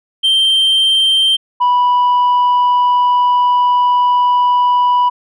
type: tone pair in turn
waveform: sine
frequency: 3141 / 983.9 Hz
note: G7 / B5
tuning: +3 / -7 cents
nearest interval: octave + minor sixth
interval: 2010 cents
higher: first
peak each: -6 / -6 dBFS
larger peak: neither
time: 0.23-1.37 / 1.6-5.1 s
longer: second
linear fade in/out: 20 ms
effects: tanh soft clip ceiling -8 dBFS